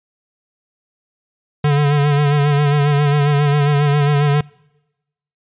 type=tone with vibrato; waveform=square; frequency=145.1 Hz; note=D3; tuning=21 cents flat; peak=-12 dBFS; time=1.64-4.41 s; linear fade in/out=5 ms; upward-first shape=sine; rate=7.4 Hz; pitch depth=43 cents each way; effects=noise-tail reverb RT60 1.0 s tail -26 dB re dry + resampled to 8000 Hz